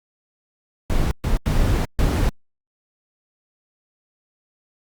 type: noise bursts at uneven times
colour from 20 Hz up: brown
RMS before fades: -18 dBFS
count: 4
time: 0.9-1.11 / 1.24-1.37 / 1.46-1.85 / 1.99-2.29 s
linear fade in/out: 0 ms
effects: Opus 48 kbps